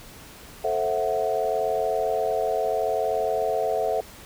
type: chord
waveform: sine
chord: F# half-diminished seventh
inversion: first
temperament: equal with one note detuned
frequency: 440 / 527.5 / 659.3 / 740 Hz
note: A4 / C5 / E5 / F#5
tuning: 0 / +14 / 0 / 0 cents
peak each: -27 / -29 / -26 / -28 dBFS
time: 0.64-4.01 s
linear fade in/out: 5 ms
effects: pink hiss -45 dBFS RMS until 4.25 s